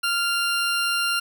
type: tone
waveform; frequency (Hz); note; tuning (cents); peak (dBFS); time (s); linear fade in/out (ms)
20% pulse; 1392; F6; -6; -16; 0.03-1.2; 10
effects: 9-bit